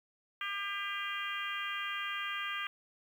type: harmonic tone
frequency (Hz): 400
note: G4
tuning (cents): +35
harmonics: 3 / 4 / 5 / 6 / 7 / 8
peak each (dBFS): -40 / -41 / -42 / -43 / -43 / -44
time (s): 0.41-2.67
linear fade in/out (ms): 2
effects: 10-bit